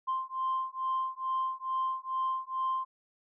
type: beating tone pair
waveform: sine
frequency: 1046 / 1048.3 Hz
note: C6 / C6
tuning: -1 / +3 cents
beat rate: 2.3 Hz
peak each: -32 / -32 dBFS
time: 0.07-2.85 s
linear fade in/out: 20 ms
effects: tanh soft clip ceiling -24 dBFS